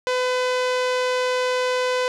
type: tone with low-pass filter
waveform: sawtooth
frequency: 504 Hz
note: B4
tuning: 35 cents sharp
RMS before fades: -22 dBFS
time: 0.07-2.08 s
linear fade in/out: 0 ms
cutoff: 5600 Hz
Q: 0.8
effects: none